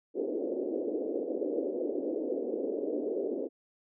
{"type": "band-pass noise", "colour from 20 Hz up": "white", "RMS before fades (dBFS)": -33, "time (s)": [0.14, 3.49], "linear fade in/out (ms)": 50, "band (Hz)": [270, 520], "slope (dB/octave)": 48, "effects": []}